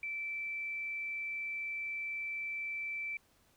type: tone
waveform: sine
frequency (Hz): 2328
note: D7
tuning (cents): -16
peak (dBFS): -36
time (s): 0.03-3.17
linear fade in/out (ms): 2
effects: pink hiss -69 dBFS RMS until 3.56 s